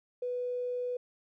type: tone with tanh clipping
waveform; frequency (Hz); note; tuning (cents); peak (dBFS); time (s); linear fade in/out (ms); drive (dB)
triangle; 493.9; B4; 0; -31; 0.22-0.97; 5; 3
effects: none